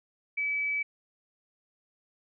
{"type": "tone", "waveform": "sine", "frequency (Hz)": 2294, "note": "D7", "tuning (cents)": -41, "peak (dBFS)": -27, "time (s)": [0.37, 0.83], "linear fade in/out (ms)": 10, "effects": []}